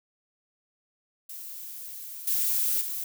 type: noise with level steps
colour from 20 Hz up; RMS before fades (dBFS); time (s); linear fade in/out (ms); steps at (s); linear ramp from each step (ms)
violet; -40 / -26 / -33; 1.29-3.04; 5; 2.27 / 2.81; 5
effects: none